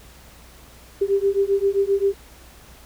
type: beating tone pair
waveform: sine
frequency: 392 / 399.6 Hz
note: G4 / G4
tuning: 0 / +33 cents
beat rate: 7.6 Hz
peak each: -20 dBFS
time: 1.01-2.14 s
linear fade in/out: 10 ms
effects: added 60 Hz sine -48 dBFS peak until 2.85 s + pink hiss -48 dBFS RMS until 2.85 s